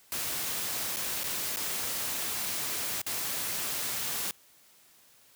white noise with dropouts, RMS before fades -33 dBFS, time 0.12-4.31 s, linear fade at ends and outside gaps 0 ms, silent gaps 0.961-0.969 / 1.234-1.241 / 1.561-1.57 / 3.016-3.065 s, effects white hiss -60 dBFS RMS until 5.35 s + high-pass 60 Hz 12 dB/octave

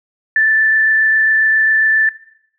sine tone with frequency modulation, 1760 Hz, A6, in tune, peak -9 dBFS, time 0.36-2.09 s, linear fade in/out 2 ms, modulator 27.4 Hz, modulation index 0.63, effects noise-tail reverb RT60 0.7 s tail -18 dB re dry

